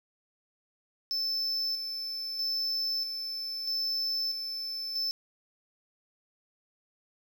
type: tone with tremolo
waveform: triangle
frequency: 5274 Hz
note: E8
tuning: in tune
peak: -27 dBFS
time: 1.11-5.11 s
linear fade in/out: 0 ms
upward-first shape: square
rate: 0.78 Hz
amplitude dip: 45%
effects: 9-bit